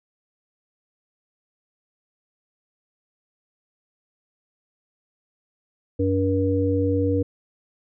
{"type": "harmonic tone", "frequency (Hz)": 95.5, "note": "G2", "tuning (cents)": -45, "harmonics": [1, 3, 5], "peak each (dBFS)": [-23, -23, -23], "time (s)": [5.99, 7.23], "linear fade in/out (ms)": 10, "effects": []}